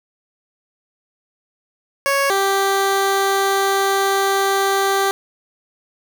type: tone pair in turn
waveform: 15% pulse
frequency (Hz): 554 / 391.7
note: C#5 / G4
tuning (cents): -1 / -1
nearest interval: tritone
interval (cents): 600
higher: first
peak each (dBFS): -9 / -9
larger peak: neither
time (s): 2.06-2.3 / 2.3-5.11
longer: second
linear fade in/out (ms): 0
effects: none